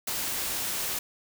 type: noise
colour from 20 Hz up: white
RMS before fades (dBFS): -31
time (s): 0.07-0.99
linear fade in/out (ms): 5
effects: none